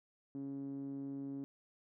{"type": "tone with low-pass filter", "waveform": "5% pulse", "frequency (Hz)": 138.2, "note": "C#3", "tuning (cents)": -5, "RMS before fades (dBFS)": -43, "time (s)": [0.35, 1.44], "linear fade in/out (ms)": 0, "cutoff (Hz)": 280, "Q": 4.4, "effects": []}